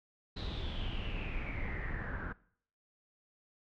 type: noise with low-pass filter sweep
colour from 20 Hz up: brown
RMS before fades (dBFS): -38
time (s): 0.36-2.33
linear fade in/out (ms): 10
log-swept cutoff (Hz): 4000 to 1500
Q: 9.4
effects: noise-tail reverb RT60 0.6 s tail -21 dB re dry